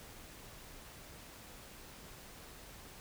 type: silence
effects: pink hiss -53 dBFS RMS until 3 s